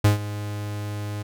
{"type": "tone with ADSR envelope", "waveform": "45% pulse", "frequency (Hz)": 103.83, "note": "G#2", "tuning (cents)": 0, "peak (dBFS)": -12, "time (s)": [0.04, 1.23], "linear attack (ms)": 7, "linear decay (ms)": 130, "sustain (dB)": -16, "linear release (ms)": 13, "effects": []}